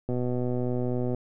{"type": "click train", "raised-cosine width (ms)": 2, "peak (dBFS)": -17, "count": 132, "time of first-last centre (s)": [0.09, 1.146], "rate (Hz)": 124, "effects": []}